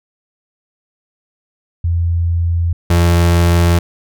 sine / 35% pulse tone pair in turn, 85 / 85.79 Hz, F2 / F2, -46 / -30 cents, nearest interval unison, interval 16 cents, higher second, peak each -12 / -7 dBFS, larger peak second, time 1.84-2.73 / 2.9-3.79 s, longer neither, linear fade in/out 5 ms, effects none

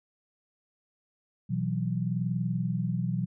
sine chord, B suspended fourth, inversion none, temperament just, 123.47 / 164.63 / 185.21 Hz, B2 / E3 / F#3, 0 / -2 / +2 cents, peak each -31 dBFS, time 1.49-3.26 s, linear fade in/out 20 ms, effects none

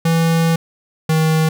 square tone pair in turn, 164.9 / 158.54 Hz, E3 / D#3, +1 / +33 cents, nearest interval minor second, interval 68 cents, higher first, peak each -13 dBFS, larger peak neither, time 0.05-0.56 / 1.09-1.49 s, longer first, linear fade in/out 5 ms, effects none

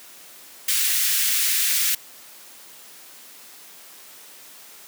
white high-pass noise, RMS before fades -21 dBFS, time 0.68-1.95 s, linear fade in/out 5 ms, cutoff 1700 Hz, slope 24 dB/octave, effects white hiss -45 dBFS RMS until 4.87 s + high-pass 200 Hz 12 dB/octave

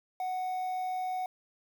triangle tone with quantisation, 741 Hz, F#5, 2 cents sharp, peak -29 dBFS, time 0.2-1.26 s, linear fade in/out 2 ms, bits 9, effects none

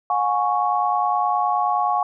sine chord, F# suspended second, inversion none, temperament equal with one note detuned, 721 / 830.6 / 1108.7 Hz, F#5 / G#5 / C#6, -45 / 0 / 0 cents, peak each -22 dBFS, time 0.1-2.03 s, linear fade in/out 2 ms, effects none

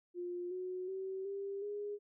sine tone with pitch steps, 353.5 / 367.2 / 381.5 / 396.3 / 411.7 Hz, F4 / F#4 / G4 / G4 / G#4, +21 / -13 / -47 / +19 / -15 cents, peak -38 dBFS, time 0.14-1.99 s, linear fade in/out 50 ms, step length 370 ms, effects none

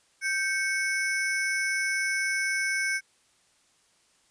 square ring-modulated tone, 1888 Hz, A#6, 22 cents sharp, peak -23 dBFS, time 0.21-3.01 s, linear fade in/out 50 ms, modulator 324 Hz, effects white hiss -65 dBFS RMS until 4.3 s + resampled to 22050 Hz

